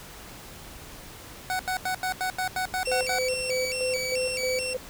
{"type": "tone bursts", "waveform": "25% pulse", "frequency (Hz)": 744, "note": "F#5", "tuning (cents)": 9, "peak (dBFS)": -22, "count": 10, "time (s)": [1.5, 3.185], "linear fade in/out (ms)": 0, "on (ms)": 92, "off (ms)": 85}
{"type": "tone with vibrato", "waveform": "20% pulse", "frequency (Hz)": 2489, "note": "D#7", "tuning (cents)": 0, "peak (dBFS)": -24, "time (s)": [2.85, 4.74], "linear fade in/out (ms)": 10, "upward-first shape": "square", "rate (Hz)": 2.3, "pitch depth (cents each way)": 150}
{"type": "tone with tremolo", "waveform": "sine", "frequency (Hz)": 510, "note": "C5", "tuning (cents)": -44, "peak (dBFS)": -25, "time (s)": [2.87, 4.77], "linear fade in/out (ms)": 5, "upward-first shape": "square", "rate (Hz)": 3.2, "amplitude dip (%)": 55}
{"effects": ["pink hiss -44 dBFS RMS until 4.89 s"]}